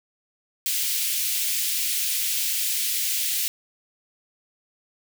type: high-pass noise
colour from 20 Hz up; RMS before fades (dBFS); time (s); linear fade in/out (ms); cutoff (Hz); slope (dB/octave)
white; -25; 0.66-3.48; 0; 2300; 24
effects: none